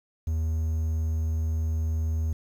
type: tone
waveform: triangle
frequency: 79.7 Hz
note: D#2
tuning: 42 cents sharp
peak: -22 dBFS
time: 0.27-2.33 s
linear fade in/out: 5 ms
effects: 9-bit